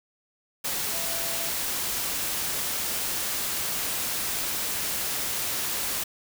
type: tone in noise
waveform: sine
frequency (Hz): 669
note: E5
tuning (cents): +25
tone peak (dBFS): -39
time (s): 0.92-1.5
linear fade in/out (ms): 10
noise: white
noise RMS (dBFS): -29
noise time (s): 0.64-6.04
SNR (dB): -13
effects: none